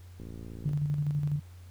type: click train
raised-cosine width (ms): 3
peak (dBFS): -31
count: 30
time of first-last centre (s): 0.2-0.712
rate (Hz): 56.6
type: tone with tremolo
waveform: sine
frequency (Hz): 146.83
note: D3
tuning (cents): 0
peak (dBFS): -25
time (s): 0.65-1.4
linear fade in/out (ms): 10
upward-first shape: square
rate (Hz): 12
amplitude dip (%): 40
effects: added 89 Hz sine -46 dBFS peak until 1.7 s + pink hiss -61 dBFS RMS until 1.7 s